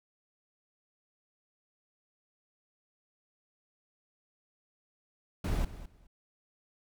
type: noise with echo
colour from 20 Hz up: brown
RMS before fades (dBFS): -30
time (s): 5.44-5.65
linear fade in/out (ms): 5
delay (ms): 210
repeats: 2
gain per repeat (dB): -15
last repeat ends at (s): 6.07
effects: none